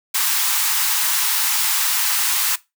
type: high-pass noise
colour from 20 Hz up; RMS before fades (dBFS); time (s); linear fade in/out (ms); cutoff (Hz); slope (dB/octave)
white; -19; 0.14-2.56; 10; 810; 96
effects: noise-tail reverb RT60 0.2 s tail -18 dB re dry